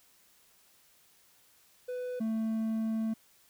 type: tone pair in turn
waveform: triangle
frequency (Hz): 498.4 / 222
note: B4 / A3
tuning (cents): +16 / +16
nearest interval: octave + major second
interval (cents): 1400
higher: first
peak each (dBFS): -32 / -27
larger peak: second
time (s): 1.88-2.2 / 2.2-3.14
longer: second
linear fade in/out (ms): 10
effects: white hiss -64 dBFS RMS until 3.49 s